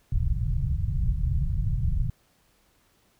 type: low-pass noise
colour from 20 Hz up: pink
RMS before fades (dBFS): -25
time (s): 0.12-2.1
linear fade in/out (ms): 5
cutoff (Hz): 150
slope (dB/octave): 48
effects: pink hiss -65 dBFS RMS until 3.19 s